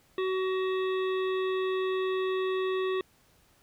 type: harmonic tone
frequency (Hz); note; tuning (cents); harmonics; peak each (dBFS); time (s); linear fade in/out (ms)
375.9; F#4; +27; 1 / 3 / 5 / 7 / 9 / 10; -27 / -37 / -41 / -44 / -46 / -47; 0.18-3.01; 2
effects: pink hiss -64 dBFS RMS until 3.62 s